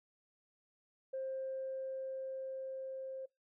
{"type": "tone with level ramp", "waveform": "sine", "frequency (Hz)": 529, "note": "C5", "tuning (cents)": 19, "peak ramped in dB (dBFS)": [-36, -41], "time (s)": [1.13, 3.26], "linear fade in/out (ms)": 10, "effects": ["noise-tail reverb RT60 0.2 s tail -25 dB re dry", "tanh soft clip ceiling -33 dBFS"]}